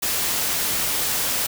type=noise; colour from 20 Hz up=white; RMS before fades=-23 dBFS; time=0.02-1.47 s; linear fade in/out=10 ms; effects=none